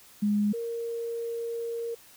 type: tone pair in turn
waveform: sine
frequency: 207.1 / 464.9 Hz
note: G#3 / A#4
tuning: -5 / -5 cents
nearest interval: octave + major second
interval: 1400 cents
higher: second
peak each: -22 / -30 dBFS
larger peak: first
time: 0.22-0.53 / 0.53-1.95 s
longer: second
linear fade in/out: 10 ms
effects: white hiss -54 dBFS RMS until 2.16 s